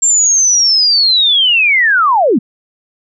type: linear sweep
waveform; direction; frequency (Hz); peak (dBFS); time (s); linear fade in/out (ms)
sine; down; 7430 to 185; -7; 0.02-2.39; 10
effects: none